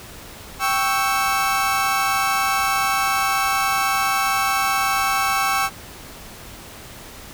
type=chord; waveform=30% pulse; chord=C# diminished; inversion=second; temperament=equal; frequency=784 / 1108.7 / 1318.5 Hz; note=G5 / C#6 / E6; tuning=0 / 0 / 0 cents; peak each=-20 dBFS; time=0.59-5.7 s; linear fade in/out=50 ms; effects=pink hiss -39 dBFS RMS until 7.33 s